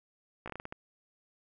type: slowing click train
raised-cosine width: 0.5 ms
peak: -25 dBFS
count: 8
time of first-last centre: 0.46-0.725 s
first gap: 16 ms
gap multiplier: 1.28
effects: none